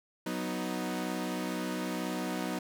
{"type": "chord", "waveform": "sawtooth", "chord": "B major", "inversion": "second", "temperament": "equal", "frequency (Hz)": [185, 246.9, 311.1], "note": ["F#3", "B3", "D#4"], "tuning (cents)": [0, 0, 0], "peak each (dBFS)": -33, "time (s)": [0.26, 2.59], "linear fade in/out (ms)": 5, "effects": []}